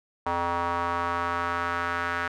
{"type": "tone with band-pass filter sweep", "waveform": "square", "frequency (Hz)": 86.3, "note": "F2", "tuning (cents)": -20, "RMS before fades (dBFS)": -28, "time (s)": [0.26, 2.28], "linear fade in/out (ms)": 5, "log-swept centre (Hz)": [960, 1500], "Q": 2.9, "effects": []}